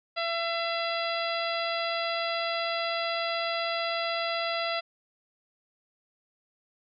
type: harmonic tone with a mistuned harmonic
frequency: 673 Hz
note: E5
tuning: 36 cents sharp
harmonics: 1 / 2 / 3 / 4 / 5 / 6 / 7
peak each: -31 / -34 / -36 / -37 / -38 / -39 / -39 dBFS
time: 0.16-4.81 s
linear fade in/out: 20 ms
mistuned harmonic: 7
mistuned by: +30 cents
effects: none